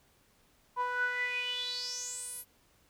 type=tone with band-pass filter sweep; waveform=sawtooth; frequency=493.9 Hz; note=B4; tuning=in tune; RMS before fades=-35 dBFS; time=0.76-2.45 s; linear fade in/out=50 ms; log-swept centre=1000 to 12000 Hz; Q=8.5; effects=pink hiss -67 dBFS RMS until 2.89 s